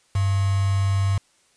sine tone with quantisation, 98 Hz, G2, in tune, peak -18 dBFS, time 0.15-1.18 s, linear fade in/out 5 ms, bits 5, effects white hiss -61 dBFS RMS until 1.56 s + resampled to 22050 Hz

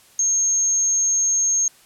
sine tone, 6480 Hz, G#8, 43 cents flat, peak -16 dBFS, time 0.19-1.68 s, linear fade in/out 2 ms, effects white hiss -52 dBFS RMS until 1.85 s + low-pass 12000 Hz 12 dB/octave

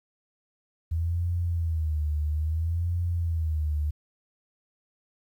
sine tone with vibrato, 80.7 Hz, E2, 36 cents flat, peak -24 dBFS, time 0.91-3.91 s, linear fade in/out 10 ms, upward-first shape sine, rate 0.6 Hz, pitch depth 130 cents each way, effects 10-bit

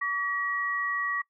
sine tone pair together, 1144 / 1910.1 Hz, D6 / A#6, -46 / +42 cents, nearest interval major sixth, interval 888 cents, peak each -30 / -29 dBFS, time 0.01-1.22 s, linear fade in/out 10 ms, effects noise-tail reverb RT60 0.1 s tail -23 dB re dry

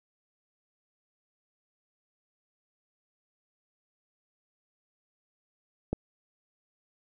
click, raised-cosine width 2 ms, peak -15 dBFS, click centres 5.93 s, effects none

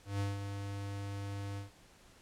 square tone with ADSR envelope, 100 Hz, G2, 35 cents sharp, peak -32 dBFS, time 0.05-1.71 s, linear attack 150 ms, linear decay 170 ms, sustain -7 dB, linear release 140 ms, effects pink hiss -61 dBFS RMS until 2.21 s + low-pass 10000 Hz 12 dB/octave

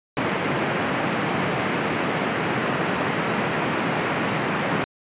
pink band-pass noise, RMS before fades -24 dBFS, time 0.17-4.84 s, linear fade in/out 0 ms, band 140 to 2600 Hz, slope 24 dB/octave, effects resampled to 8000 Hz

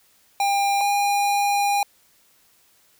square tone pair in turn, 800 / 810.2 Hz, G5 / G#5, +35 / -43 cents, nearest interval unison, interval 22 cents, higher second, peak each -19 dBFS, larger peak neither, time 0.4-0.81 / 0.81-1.83 s, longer second, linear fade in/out 2 ms, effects white hiss -59 dBFS RMS until 2.99 s

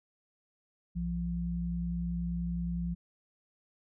sine tone pair together, 61.13 / 172.7 Hz, B1 / F3, -17 / -19 cents, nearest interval octave + tritone, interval 1798 cents, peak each -36 / -32 dBFS, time 0.95-2.95 s, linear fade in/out 20 ms, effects none

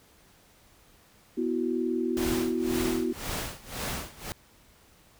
sine chord, B suspended fourth, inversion none, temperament equal, 246.9 / 329.6 / 370 Hz, B3 / E4 / F#4, 0 / 0 / 0 cents, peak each -30 dBFS, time 1.37-3.13 s, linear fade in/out 10 ms
pink noise with tremolo, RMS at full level -32 dBFS, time 2.17-4.32 s, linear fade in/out 0 ms, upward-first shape sine, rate 1.9 Hz, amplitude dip 90%
effects pink hiss -59 dBFS RMS until 5.19 s

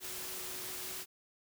sine tone in noise, 370 Hz, F#4, in tune, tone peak -53 dBFS, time 0-1.06 s, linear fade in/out 50 ms, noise white, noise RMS -42 dBFS, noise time 0-1.06 s, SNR -14 dB, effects none

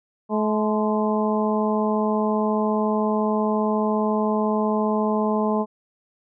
harmonic tone with a mistuned harmonic, 214.4 Hz, A3, 45 cents flat, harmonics 1 / 2 / 3 / 4 / 5, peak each -22 / -25 / -27 / -28 / -29 dBFS, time 0.29-5.66 s, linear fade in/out 50 ms, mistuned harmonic 5, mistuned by -55 cents, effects none

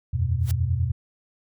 sine chord, E suspended second, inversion none, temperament equal, 82.41 / 92.5 / 123.47 Hz, E2 / F#2 / B2, 0 / 0 / 0 cents, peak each -25 dBFS, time 0.13-0.92 s, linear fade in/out 10 ms
white noise with exponential growth, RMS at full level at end -32 dBFS, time 0.4-0.51 s, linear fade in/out 0 ms, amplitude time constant 22 ms
effects none

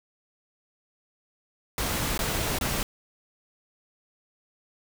pink noise with dropouts, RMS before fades -28 dBFS, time 1.78-2.83 s, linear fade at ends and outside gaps 1 ms, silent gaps 2.177-2.191 / 2.587-2.611 s, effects none

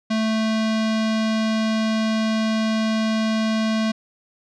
square tone with low-pass filter, 220 Hz, A3, in tune, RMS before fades -21 dBFS, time 0.1-3.92 s, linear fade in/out 10 ms, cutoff 4800 Hz, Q 1.5, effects none

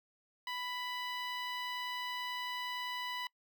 15% pulse tone with notch filter, 991 Hz, B5, 6 cents sharp, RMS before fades -40 dBFS, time 0.47-3.27 s, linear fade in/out 2 ms, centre 10000 Hz, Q 0.79, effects noise-tail reverb RT60 0.1 s tail -25 dB re dry

